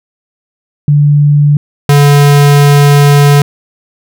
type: tone pair in turn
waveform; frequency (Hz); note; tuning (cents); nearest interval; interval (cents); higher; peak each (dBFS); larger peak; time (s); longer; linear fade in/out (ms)
sine / square; 146.2 / 143.77; D3 / D3; -7 / -36; unison; 29; first; -3; neither; 0.88-1.57 / 1.89-3.42; second; 2
effects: none